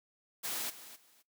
white noise with echo, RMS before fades -37 dBFS, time 0.43-0.71 s, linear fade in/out 20 ms, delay 260 ms, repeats 2, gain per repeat -14 dB, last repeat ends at 1.23 s, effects noise-tail reverb RT60 0.2 s tail -24 dB re dry + high-pass 200 Hz 12 dB/octave

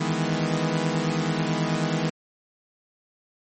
sawtooth chord, E major seventh, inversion third, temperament equal, 155.56 / 164.81 / 207.7 / 246.9 Hz, D#3 / E3 / G#3 / B3, 0 / 0 / 0 / 0 cents, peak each -23 / -23 / -26 / -27 dBFS, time 0-2.1 s, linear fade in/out 10 ms, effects MP3 32 kbps

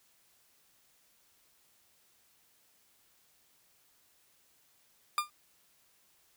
40% pulse tone with exponential decay, 1201 Hz, D6, 38 cents sharp, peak -23 dBFS, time 5.18-5.3 s, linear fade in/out 1 ms, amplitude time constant 26 ms, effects white hiss -68 dBFS RMS until 6.36 s

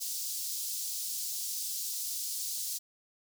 pink high-pass noise, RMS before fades -36 dBFS, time 0-2.79 s, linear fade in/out 20 ms, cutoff 4800 Hz, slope 24 dB/octave, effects none

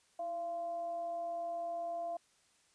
sine tone with frequency modulation, 684 Hz, F5, 36 cents flat, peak -36 dBFS, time 0.19-2.17 s, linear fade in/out 5 ms, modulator 358 Hz, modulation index 0.22, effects white hiss -70 dBFS RMS until 2.74 s + resampled to 22050 Hz

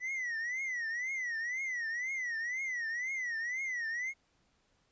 triangle tone with vibrato, 1962 Hz, B6, 12 cents flat, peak -32 dBFS, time 0-4.14 s, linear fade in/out 50 ms, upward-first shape triangle, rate 2 Hz, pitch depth 180 cents each way, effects pink hiss -73 dBFS RMS until 4.91 s + resampled to 16000 Hz

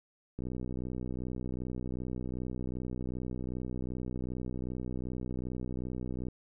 click train, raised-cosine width 3 ms, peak -25 dBFS, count 370, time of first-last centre 0.39-6.285 s, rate 62.6 Hz, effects none

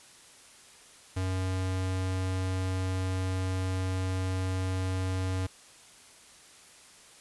square tone, 93.4 Hz, F#2, 17 cents sharp, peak -29 dBFS, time 1.16-5.47 s, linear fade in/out 10 ms, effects white hiss -54 dBFS RMS until 7.2 s + resampled to 24000 Hz

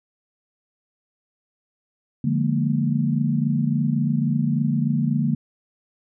sine chord, Bb dominant seventh, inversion first, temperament equal with one note detuned, 146.83 / 174.61 / 209.5 / 233.1 Hz, D3 / F3 / Ab3 / Bb3, 0 / 0 / +15 / 0 cents, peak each -22 / -27 / -26 / -23 dBFS, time 2.24-5.35 s, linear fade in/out 5 ms, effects none

